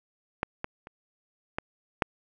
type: clicks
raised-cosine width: 0.5 ms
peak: -11 / -16 / -28 / -14 / -7 dBFS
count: 5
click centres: 0.431 / 0.644 / 0.871 / 1.585 / 2.022 s
effects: none